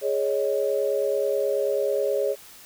sine chord, Ab suspended fourth, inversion none, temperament just, 415.3 / 553.7 / 623 Hz, Ab4 / Db5 / Eb5, 0 / -2 / +2 cents, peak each -25 / -24 / -30 dBFS, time 0.01-2.36 s, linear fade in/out 50 ms, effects white hiss -47 dBFS RMS until 2.65 s

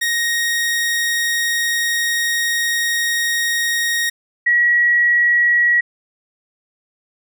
sawtooth / sine tone pair in turn, 1871 / 1918.1 Hz, A#6 / A#6, +6 / +49 cents, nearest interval unison, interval 43 cents, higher second, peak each -13 / -11 dBFS, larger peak second, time 0.01-4.1 / 4.46-5.81 s, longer first, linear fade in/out 10 ms, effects none

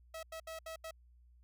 sawtooth tone bursts at uneven times, 647 Hz, E5, 32 cents flat, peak -39 dBFS, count 5, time 0.14-0.23 / 0.32-0.4 / 0.47-0.59 / 0.66-0.76 / 0.84-0.91 s, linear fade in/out 5 ms, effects added 60 Hz sine -60 dBFS peak until 1.43 s

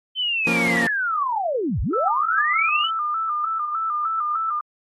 sine linear two-way sweep, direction down then up, 3100 to 41.69 to 3100 Hz, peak -20 dBFS, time 0.15-2.91 s, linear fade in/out 50 ms, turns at 1.81 s
sawtooth chord, Bb minor, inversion second, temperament equal, 174.61 / 233.1 / 277.2 Hz, F3 / Bb3 / Db4, 0 / 0 / 0 cents, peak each -23 / -20 / -26 dBFS, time 0.47-0.87 s, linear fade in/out 2 ms
sine tone with vibrato, 1262 Hz, D#6, 24 cents sharp, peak -21 dBFS, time 1.93-4.61 s, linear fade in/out 5 ms, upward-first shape square, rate 3.3 Hz, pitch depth 77 cents each way
effects AAC 32 kbps

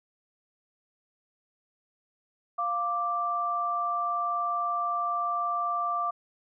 sine tone pair together, 698.5 / 1174.7 Hz, F5 / D6, 0 / 0 cents, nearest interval major sixth, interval 900 cents, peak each -32 / -27 dBFS, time 2.58-6.11 s, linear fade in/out 10 ms, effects none

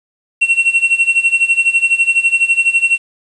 triangle tone with tremolo, 2724 Hz, F7, 44 cents flat, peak -5 dBFS, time 0.41-2.98 s, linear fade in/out 10 ms, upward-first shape sine, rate 12 Hz, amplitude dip 85%, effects resampled to 22050 Hz + 7-bit

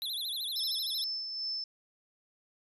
square tone with vibrato, 3728 Hz, A#7, 1 cent flat, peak -34 dBFS, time 0.02-1.04 s, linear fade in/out 0 ms, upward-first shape sine, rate 13 Hz, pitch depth 190 cents each way
sine tone with tremolo, 5274 Hz, E8, in tune, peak -32 dBFS, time 0.56-1.64 s, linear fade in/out 2 ms, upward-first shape sine, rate 2.4 Hz, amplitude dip 40%
effects resampled to 32000 Hz

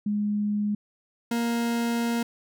sine / 40% pulse tone pair in turn, 207.7 / 234.2 Hz, G#3 / A#3, 0 / +8 cents, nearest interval major second, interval 208 cents, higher second, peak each -23 dBFS, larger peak neither, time 0.06-0.75 / 1.31-2.23 s, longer second, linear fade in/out 5 ms, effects none

